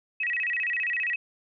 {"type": "tone with vibrato", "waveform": "sine", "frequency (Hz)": 2217, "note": "C#7", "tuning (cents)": 0, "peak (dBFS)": -25, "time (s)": [0.2, 1.16], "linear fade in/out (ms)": 5, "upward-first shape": "square", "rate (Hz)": 15, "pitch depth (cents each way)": 250, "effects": []}